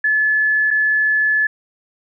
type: tone with dropouts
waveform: sine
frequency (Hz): 1723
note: A6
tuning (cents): -37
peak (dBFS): -13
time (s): 0.04-1.47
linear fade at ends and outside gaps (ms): 5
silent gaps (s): 0.706-0.71
effects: none